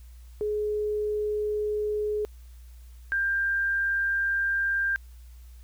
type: tone pair in turn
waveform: sine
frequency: 421.3 / 1590.6 Hz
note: G#4 / G6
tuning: +25 / +25 cents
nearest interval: octave + major seventh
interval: 2300 cents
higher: second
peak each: -25 / -23 dBFS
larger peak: second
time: 0.41-2.25 / 3.12-4.96 s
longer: neither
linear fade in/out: 0 ms
effects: added 60 Hz sine -44 dBFS peak until 5.63 s + white hiss -62 dBFS RMS until 5.63 s